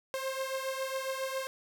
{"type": "beating tone pair", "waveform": "sawtooth", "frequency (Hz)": [528, 535.3], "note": ["C5", "C5"], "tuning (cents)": [16, 39], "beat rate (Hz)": 7.3, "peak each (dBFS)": [-31, -34], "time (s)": [0.14, 1.47], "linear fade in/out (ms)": 0, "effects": []}